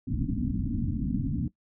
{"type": "low-pass noise", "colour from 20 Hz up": "white", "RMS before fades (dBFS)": -29, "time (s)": [0.07, 1.48], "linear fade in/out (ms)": 5, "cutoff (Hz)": 290, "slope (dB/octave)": 96, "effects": ["noise-tail reverb RT60 0.1 s tail -18 dB re dry"]}